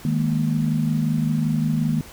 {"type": "chord", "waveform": "sine", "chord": "D# suspended fourth", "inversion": "none", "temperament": "equal", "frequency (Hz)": [155.56, 207.7, 233.1], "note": ["D#3", "G#3", "A#3"], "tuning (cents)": [0, 0, 0], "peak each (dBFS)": [-21, -26, -23], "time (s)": [0.05, 2.01], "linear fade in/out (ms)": 2, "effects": ["pink hiss -43 dBFS RMS until 2.12 s"]}